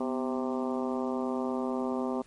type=harmonic tone with a mistuned harmonic; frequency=130.81 Hz; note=C3; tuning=in tune; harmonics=2 / 3 / 4 / 5 / 6 / 7 / 8 / 9; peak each=-31 / -35 / -37 / -39 / -41 / -42 / -43 / -44 dBFS; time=0-2.22 s; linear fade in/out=5 ms; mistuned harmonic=2; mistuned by=-73 cents; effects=pink hiss -59 dBFS RMS until 2.26 s + MP3 48 kbps